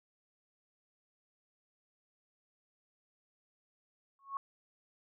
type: tone with exponential growth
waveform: sine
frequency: 1100 Hz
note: C#6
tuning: 14 cents flat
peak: -31 dBFS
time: 4.19-4.37 s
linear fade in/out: 1 ms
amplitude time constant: 39 ms
effects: none